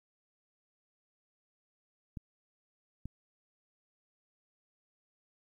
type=clicks; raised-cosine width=5 ms; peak=-28 dBFS; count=2; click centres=2.172 / 3.056 s; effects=11-bit